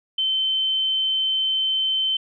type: tone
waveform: sine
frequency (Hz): 3083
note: G7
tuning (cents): -29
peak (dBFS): -19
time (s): 0.18-2.17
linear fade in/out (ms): 5
effects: none